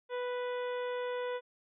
harmonic tone, 493.9 Hz, B4, in tune, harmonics 1 / 2 / 3 / 4 / 5 / 6 / 7, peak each -34 / -42 / -46 / -49 / -54 / -56 / -53 dBFS, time 0.09-1.41 s, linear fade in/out 50 ms, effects none

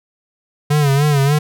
square tone with vibrato, 143.4 Hz, D3, 41 cents flat, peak -12 dBFS, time 0.7-1.39 s, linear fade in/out 10 ms, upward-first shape sine, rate 3.4 Hz, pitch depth 87 cents each way, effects none

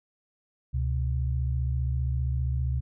sine tone pair together, 70.1 / 125.24 Hz, C#2 / B2, +20 / +25 cents, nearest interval minor seventh, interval 1005 cents, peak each -26 / -29 dBFS, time 0.73-2.81 s, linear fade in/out 20 ms, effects none

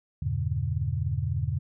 sine chord, E diminished seventh, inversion none, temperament just, 82.41 / 98.89 / 118.67 / 142.4 Hz, E2 / G2 / Bb2 / Db3, 0 / +16 / +31 / +47 cents, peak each -31 dBFS, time 0.22-1.59 s, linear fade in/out 5 ms, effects none

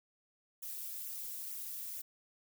violet noise with flanger, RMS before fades -43 dBFS, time 0.62-2.02 s, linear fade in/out 10 ms, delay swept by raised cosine 0.21 to 5.51 ms, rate 2.2 Hz, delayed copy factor -0.95, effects none

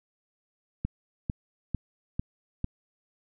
click train, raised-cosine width 5 ms, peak -16 dBFS, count 5, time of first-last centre 0.85-2.644 s, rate 2.23 Hz, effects none

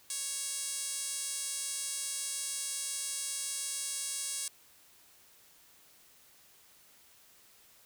5% pulse tone with band-pass filter, 554.4 Hz, C#5, in tune, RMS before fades -37 dBFS, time 0.1-4.48 s, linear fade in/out 2 ms, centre 9800 Hz, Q 4.4, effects white hiss -61 dBFS RMS until 7.85 s

